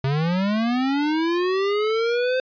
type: linear sweep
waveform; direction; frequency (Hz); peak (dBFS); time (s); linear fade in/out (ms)
square; up; 130.81 to 520; -20; 0.04-2.4; 2
effects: resampled to 11025 Hz